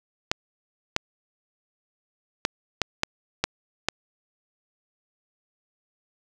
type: clicks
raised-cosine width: 0.2 ms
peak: -4 dBFS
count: 7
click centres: 0.315 / 0.964 / 2.451 / 2.817 / 3.034 / 3.44 / 3.886 s
effects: none